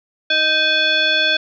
sine tone with frequency modulation, 2497 Hz, D#7, 6 cents sharp, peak -13 dBFS, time 0.3-1.37 s, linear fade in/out 5 ms, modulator 937 Hz, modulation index 1.7, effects none

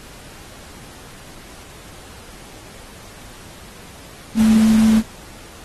sine tone in noise, 220.1 Hz, A3, 1 cent sharp, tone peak -10 dBFS, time 4.35-5.03 s, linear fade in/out 50 ms, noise pink, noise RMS -28 dBFS, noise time 4.35-5.03 s, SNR +15 dB, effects pink hiss -41 dBFS RMS until 5.64 s + AAC 32 kbps

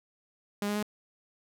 sawtooth tone with pitch steps, 204.2 / 207.1 / 209.9 Hz, G#3 / G#3 / G#3, -29 / -5 / +19 cents, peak -25 dBFS, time 0.62-0.827 s, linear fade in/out 2 ms, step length 69 ms, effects none

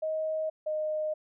sine tone pair in turn, 629 / 616.4 Hz, D#5 / D#5, +19 / -16 cents, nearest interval unison, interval 35 cents, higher first, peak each -28 dBFS, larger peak neither, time 0.02-0.5 / 0.66-1.14 s, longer neither, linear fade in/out 10 ms, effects none

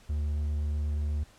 triangle tone, 74.3 Hz, D2, 21 cents sharp, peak -25 dBFS, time 0.09-1.24 s, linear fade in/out 10 ms, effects pink hiss -58 dBFS RMS until 1.38 s + low-pass 10000 Hz 12 dB/octave

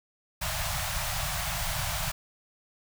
pink band-stop noise, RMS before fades -31 dBFS, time 0.41-2.12 s, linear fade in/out 10 ms, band 170 to 590 Hz, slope 96 dB/octave, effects none

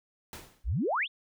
pink noise with exponential decay, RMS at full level -40 dBFS, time 0.33-0.69 s, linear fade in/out 1 ms, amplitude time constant 78 ms
sine exponential sweep, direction up, 41.2 to 3785 Hz, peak -26 dBFS, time 0.64-1.08 s, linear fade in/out 50 ms
effects none

